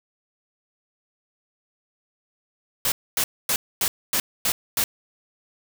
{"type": "noise bursts", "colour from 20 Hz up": "white", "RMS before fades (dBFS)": -22, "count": 7, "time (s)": [2.85, 4.84], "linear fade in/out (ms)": 2, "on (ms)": 70, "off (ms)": 250, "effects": []}